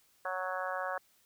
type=harmonic tone; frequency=185 Hz; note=F#3; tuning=in tune; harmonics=3 / 4 / 5 / 6 / 7 / 8 / 9; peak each=-39 / -40 / -44 / -40 / -43 / -42 / -42 dBFS; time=0.25-0.98 s; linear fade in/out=2 ms; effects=white hiss -68 dBFS RMS until 1.25 s